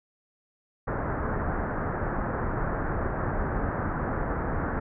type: low-pass noise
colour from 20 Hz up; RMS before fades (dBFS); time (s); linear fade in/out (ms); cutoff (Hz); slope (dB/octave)
pink; -29; 0.87-4.8; 10; 1700; 48
effects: none